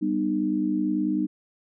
sine chord, G augmented, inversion none, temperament equal with one note detuned, 196 / 246.9 / 305.4 Hz, G3 / B3 / D#4, 0 / 0 / -32 cents, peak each -28 / -29 / -24 dBFS, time 0.01-1.27 s, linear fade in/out 20 ms, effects none

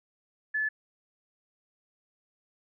sine tone, 1729 Hz, A6, 31 cents flat, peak -26 dBFS, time 0.54-0.69 s, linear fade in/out 10 ms, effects none

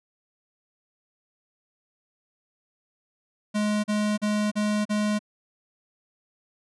square tone bursts, 210 Hz, G#3, 19 cents sharp, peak -23 dBFS, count 5, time 3.54-5.192 s, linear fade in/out 20 ms, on 300 ms, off 38 ms, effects resampled to 24000 Hz

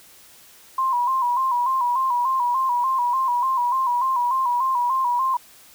sine tone with vibrato, 1010 Hz, B5, 39 cents sharp, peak -18 dBFS, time 0.78-5.37 s, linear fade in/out 5 ms, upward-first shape square, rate 3.4 Hz, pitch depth 73 cents each way, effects white hiss -49 dBFS RMS until 5.74 s

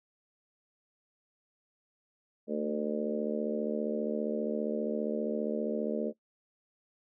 harmonic tone with a mistuned harmonic, 75 Hz, D2, 37 cents sharp, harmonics 3 / 4 / 5 / 6 / 7 / 8, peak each -34 / -40 / -38 / -34 / -39 / -38 dBFS, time 2.47-6.13 s, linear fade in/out 50 ms, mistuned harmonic 3, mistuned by -18 cents, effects noise-tail reverb RT60 0.1 s tail -18 dB re dry

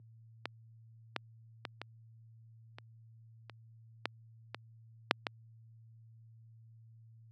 clicks, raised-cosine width 0.3 ms, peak -19 / -16 / -21 / -24 / -30 / -30 / -15 / -22 / -6 / -16 dBFS, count 10, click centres 0.456 / 1.163 / 1.652 / 1.816 / 2.785 / 3.497 / 4.056 / 4.546 / 5.111 / 5.268 s, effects added 113 Hz sine -45 dBFS peak until 7.31 s + high-pass 200 Hz 12 dB/octave

